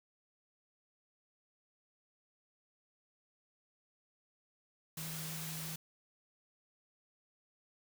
sine tone in noise, 159.5 Hz, D#3, 43 cents sharp, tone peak -44 dBFS, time 4.97-5.76 s, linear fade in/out 5 ms, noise white, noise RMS -44 dBFS, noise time 4.97-5.76 s, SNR -3 dB, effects none

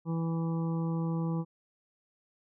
harmonic tone, 164.81 Hz, E3, in tune, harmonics 1 / 2 / 3 / 5 / 6 / 7, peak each -29 / -38 / -42 / -47 / -47 / -49 dBFS, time 0.05-1.45 s, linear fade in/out 50 ms, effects none

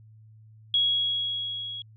sine tone with level ramp, 3322 Hz, G#7, in tune, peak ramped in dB -19 to -34 dBFS, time 0.74-1.82 s, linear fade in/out 2 ms, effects added 109 Hz sine -49 dBFS peak until 1.96 s

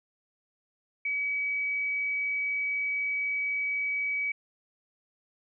sine tone, 2276 Hz, C#7, 45 cents sharp, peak -27 dBFS, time 1.05-4.32 s, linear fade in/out 5 ms, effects none

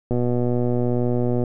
click train, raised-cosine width 2 ms, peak -10 dBFS, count 163, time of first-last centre 0.11-1.438 s, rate 122 Hz, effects none

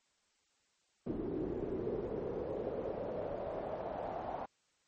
brown noise with band-pass filter sweep, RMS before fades -39 dBFS, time 1.06-4.46 s, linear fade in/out 10 ms, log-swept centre 330 to 760 Hz, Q 3.7, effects white hiss -75 dBFS RMS until 4.87 s + MP3 32 kbps

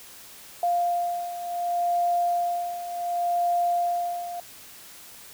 sine beating tone pair, 698.5 / 699.18 Hz, F5 / F5, 0 / +2 cents, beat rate 0.68 Hz, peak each -29 / -24 dBFS, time 0.63-4.4 s, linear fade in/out 2 ms, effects white hiss -46 dBFS RMS until 5.33 s

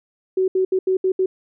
sine tone bursts at uneven times, 375.6 Hz, F#4, 26 cents sharp, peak -15 dBFS, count 6, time 0.37-0.48 / 0.55-0.65 / 0.72-0.79 / 0.87-0.97 / 1.04-1.12 / 1.19-1.26 s, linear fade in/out 5 ms, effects none

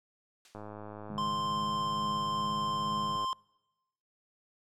blue noise with exponential decay, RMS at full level -46 dBFS, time 0.45-0.74 s, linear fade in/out 1 ms, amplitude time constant 63 ms
click train, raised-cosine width 1 ms, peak -30 dBFS, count 284, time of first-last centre 0.55-3.245 s, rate 105 Hz
sine chord, C# suspended second, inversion none, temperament equal, 138.59 / 155.56 / 207.7 Hz, C#3 / D#3 / G#3, 0 / 0 / 0 cents, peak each -46 / -45 / -40 dBFS, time 1.1-3.16 s, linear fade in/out 2 ms
square tone, 1046.5 Hz, C6, in tune, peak -31 dBFS, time 1.18-3.33 s, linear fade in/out 0 ms
effects noise-tail reverb RT60 1.0 s tail -25 dB re dry + low-pass 5000 Hz 12 dB/octave

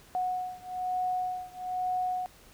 sine beating tone pair, 733 / 734.1 Hz, F#5 / F#5, -16 / -14 cents, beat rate 1.1 Hz, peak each -32 / -33 dBFS, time 0.15-2.26 s, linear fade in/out 0 ms, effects pink hiss -56 dBFS RMS until 2.53 s

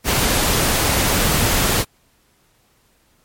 pink noise, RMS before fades -17 dBFS, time 0.04-1.85 s, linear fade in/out 50 ms, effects pink hiss -59 dBFS RMS until 3.24 s + MP3 64 kbps

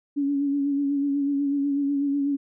sine tone with vibrato, 281.9 Hz, C#4, 29 cents sharp, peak -21 dBFS, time 0.16-2.37 s, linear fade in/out 20 ms, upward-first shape sine, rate 8.1 Hz, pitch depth 33 cents each way, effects none

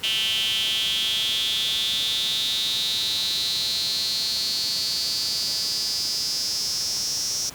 sawtooth tone with high-pass filter sweep, 220 Hz, A3, in tune, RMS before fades -25 dBFS, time 0.03-7.5 s, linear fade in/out 10 ms, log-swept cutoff 3000 to 5600 Hz, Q 9, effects pink hiss -42 dBFS RMS until 7.54 s + high-pass 80 Hz 12 dB/octave

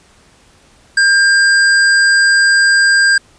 square tone, 1600 Hz, G6, 35 cents sharp, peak -8 dBFS, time 0.97-3.18 s, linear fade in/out 5 ms, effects pink hiss -48 dBFS RMS until 3.38 s + resampled to 22050 Hz

